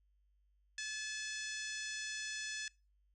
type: harmonic tone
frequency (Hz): 862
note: A5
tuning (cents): -36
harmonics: 2 / 3 / 4 / 5 / 6 / 7 / 8 / 9 / 10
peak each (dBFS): -43 / -48 / -49 / -52 / -48 / -49 / -51 / -57 / -57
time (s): 0.78-2.68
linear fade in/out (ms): 2
effects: noise-tail reverb RT60 0.3 s tail -24 dB re dry + added 50 Hz sine -70 dBFS peak until 3.14 s